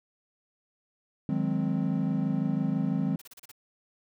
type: chord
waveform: triangle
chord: Ab dominant seventh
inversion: second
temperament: equal with one note detuned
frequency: 155.56 / 182.03 / 207.7 / 261.6 Hz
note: Eb3 / Gb3 / Ab3 / C4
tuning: 0 / -28 / 0 / 0 cents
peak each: -29 dBFS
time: 1.29-3.16 s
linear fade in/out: 2 ms
type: noise bursts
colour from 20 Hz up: white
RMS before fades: -48 dBFS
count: 6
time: 3.19-3.516 s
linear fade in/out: 5 ms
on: 26 ms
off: 34 ms
effects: none